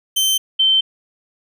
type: tone pair in turn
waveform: sawtooth / sine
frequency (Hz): 3100 / 3100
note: G7 / G7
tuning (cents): -20 / -20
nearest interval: unison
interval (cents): 0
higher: neither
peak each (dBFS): -11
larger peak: neither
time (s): 0.16-0.38 / 0.59-0.81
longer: neither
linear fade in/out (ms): 10
effects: none